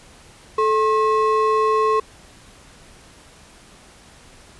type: ring-modulated tone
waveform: triangle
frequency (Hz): 755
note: F#5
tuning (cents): +35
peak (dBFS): -10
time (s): 0.58-2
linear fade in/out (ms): 5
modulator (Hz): 319
effects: pink hiss -47 dBFS RMS until 4.59 s + resampled to 24000 Hz